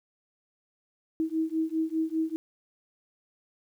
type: beating tone pair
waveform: sine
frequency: 318 / 323 Hz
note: D#4 / E4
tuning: +38 / -35 cents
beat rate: 5 Hz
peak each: -29 / -29 dBFS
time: 1.2-2.36 s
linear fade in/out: 0 ms
effects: 10-bit